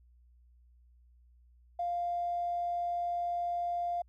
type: tone with tanh clipping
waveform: triangle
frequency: 698.5 Hz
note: F5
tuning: in tune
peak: -30 dBFS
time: 1.79-4.02 s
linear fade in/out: 5 ms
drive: 2 dB
effects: added 60 Hz sine -59 dBFS peak until 4.08 s